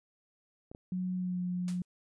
clicks, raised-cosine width 2 ms, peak -33 dBFS, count 2, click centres 0.715 / 0.749 s
sine tone with pitch glide, 183.1 to 179.44 Hz, F#3 to F3, -18 to +47 cents, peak -31 dBFS, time 0.92-1.82 s, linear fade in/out 2 ms, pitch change -35 cents, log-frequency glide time 1.16-1.41 s
white noise with exponential decay, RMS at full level -42 dBFS, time 1.68-1.85 s, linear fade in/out 1 ms, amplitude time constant 35 ms
effects resampled to 22050 Hz

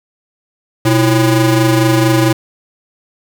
35% pulse ring-modulated tone, 224.4 Hz, A3, 34 cents sharp, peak -4 dBFS, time 0.85-2.33 s, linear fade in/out 5 ms, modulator 100 Hz, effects none

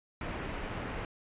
pink low-pass noise, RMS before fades -38 dBFS, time 0.21-1.05 s, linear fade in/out 2 ms, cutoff 2700 Hz, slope 24 dB/octave, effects resampled to 8000 Hz

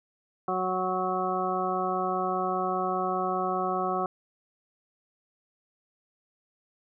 harmonic tone, 185 Hz, F#3, in tune, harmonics 1 / 2 / 3 / 4 / 6 / 7, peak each -36 / -32 / -36 / -30 / -32 / -34 dBFS, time 0.48-4.06 s, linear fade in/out 2 ms, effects none

